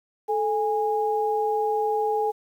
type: tone pair together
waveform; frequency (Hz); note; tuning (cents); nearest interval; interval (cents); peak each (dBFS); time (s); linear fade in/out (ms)
sine; 436 / 823; A4 / G#5; -16 / -16; major seventh; 1100; -24; 0.28-2.32; 20
effects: 9-bit